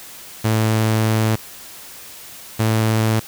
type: tone pair in turn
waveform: sawtooth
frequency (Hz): 110 / 110.43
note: A2 / A2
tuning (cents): 0 / +7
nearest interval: unison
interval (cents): 7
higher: second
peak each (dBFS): -11 / -11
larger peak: neither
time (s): 0.44-1.36 / 2.59-3.2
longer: first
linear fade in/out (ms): 10
effects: white hiss -38 dBFS RMS until 3.27 s